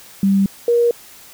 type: tone pair in turn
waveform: sine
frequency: 196 / 474 Hz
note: G3 / A#4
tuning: 0 / +29 cents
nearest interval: octave + minor third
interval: 1529 cents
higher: second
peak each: -11 dBFS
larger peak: neither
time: 0.23-0.46 / 0.68-0.91 s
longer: neither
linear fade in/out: 2 ms
effects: white hiss -42 dBFS RMS until 1.33 s